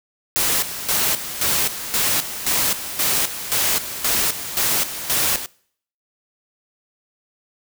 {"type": "noise with tremolo", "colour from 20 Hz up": "white", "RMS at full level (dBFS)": -19, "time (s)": [0.36, 5.46], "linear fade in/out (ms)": 0, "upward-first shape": "square", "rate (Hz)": 1.9, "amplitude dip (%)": 70, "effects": ["noise-tail reverb RT60 0.6 s tail -24 dB re dry"]}